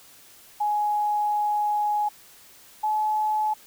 sine tone pair in turn, 836 / 856 Hz, G#5 / A5, +11 / -48 cents, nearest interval unison, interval 41 cents, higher second, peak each -21 dBFS, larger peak neither, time 0.6-2.09 / 2.83-3.54 s, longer first, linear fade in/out 10 ms, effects white hiss -51 dBFS RMS until 3.66 s

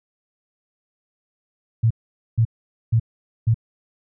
sine tone bursts, 113.6 Hz, A#2, 44 cents flat, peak -13 dBFS, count 4, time 1.83-3.544 s, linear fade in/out 10 ms, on 76 ms, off 470 ms, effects none

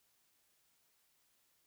silence, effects white hiss -75 dBFS RMS until 1.66 s

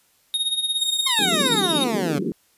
square tone with tremolo, 3729 Hz, A#7, in tune, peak -19 dBFS, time 0.34-1.84 s, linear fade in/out 0 ms, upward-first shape sine, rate 17 Hz, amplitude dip 70%
30% pulse tone with pitch glide, 3700 to 3745 Hz, A#7 to A#7, -14 to +7 cents, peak -23 dBFS, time 0.77-1.62 s, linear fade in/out 50 ms, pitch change +21 cents, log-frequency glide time 1.13-1.28 s
15% pulse exponential sweep, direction down, 1099 to 135 Hz, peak -16 dBFS, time 1.06-2.19 s, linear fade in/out 10 ms
pink band-pass noise, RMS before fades -26 dBFS, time 1.19-2.32 s, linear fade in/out 0 ms, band 160 to 450 Hz, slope 96 dB/octave
effects white hiss -61 dBFS RMS until 2.57 s + resampled to 32000 Hz

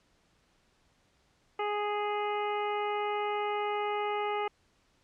harmonic tone, 415.3 Hz, G#4, in tune, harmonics 1 / 2 / 3 / 4 / 5 / 6 / 7, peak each -33 / -33 / -37 / -51 / -41 / -46 / -46 dBFS, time 1.59-4.48 s, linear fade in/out 5 ms, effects pink hiss -69 dBFS RMS until 5.03 s + low-pass 7000 Hz 12 dB/octave

